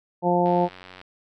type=harmonic tone; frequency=176.2 Hz; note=F3; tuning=16 cents sharp; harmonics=1 / 2 / 3 / 4 / 5; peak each=-24 / -24 / -24 / -24 / -24 dBFS; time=0.22-0.69 s; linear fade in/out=50 ms
type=click train; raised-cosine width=0.3 ms; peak=-26 dBFS; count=52; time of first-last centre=0.46-1.014 s; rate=92 Hz
effects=none